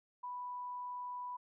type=tone; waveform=sine; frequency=987.8 Hz; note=B5; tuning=in tune; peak=-40 dBFS; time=0.23-1.37 s; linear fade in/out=10 ms; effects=none